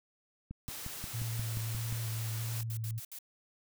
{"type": "click train", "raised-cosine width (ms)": 5, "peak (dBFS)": -29, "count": 9, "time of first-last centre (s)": [0.51, 1.926], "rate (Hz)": 5.65}
{"type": "noise", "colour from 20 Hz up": "white", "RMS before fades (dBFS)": -43, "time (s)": [0.68, 2.61], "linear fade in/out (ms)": 0}
{"type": "tone with vibrato", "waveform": "sine", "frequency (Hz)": 113, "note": "A2", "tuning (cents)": 47, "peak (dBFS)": -34, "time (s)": [1.13, 3], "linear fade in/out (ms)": 20, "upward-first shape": "square", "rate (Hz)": 1.6, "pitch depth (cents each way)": 15}
{"type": "noise bursts", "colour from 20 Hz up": "blue", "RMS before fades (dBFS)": -45, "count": 5, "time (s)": [2.56, 3.188], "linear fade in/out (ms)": 2, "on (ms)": 72, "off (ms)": 67}
{"effects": []}